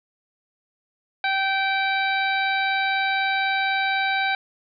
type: harmonic tone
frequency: 776 Hz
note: G5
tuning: 18 cents flat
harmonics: 1 / 2 / 3 / 4 / 5 / 6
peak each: -24 / -25 / -26 / -39 / -30 / -41 dBFS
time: 1.24-4.35 s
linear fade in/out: 2 ms
effects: none